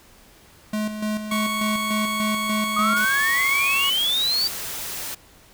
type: tone with tremolo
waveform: square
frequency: 213.2 Hz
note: G#3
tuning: 46 cents sharp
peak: -23 dBFS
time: 0.73-3.05 s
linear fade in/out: 5 ms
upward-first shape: square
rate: 3.4 Hz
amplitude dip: 55%
type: tone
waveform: 20% pulse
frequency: 1108.7 Hz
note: C#6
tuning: in tune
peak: -19 dBFS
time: 1.31-3.9 s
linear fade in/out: 5 ms
type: exponential sweep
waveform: sine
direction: up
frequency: 1215 to 4699 Hz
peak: -19 dBFS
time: 2.76-4.48 s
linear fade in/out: 10 ms
type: noise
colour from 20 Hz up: white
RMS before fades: -31 dBFS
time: 2.96-5.15 s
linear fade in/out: 10 ms
effects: pink hiss -51 dBFS RMS until 5.53 s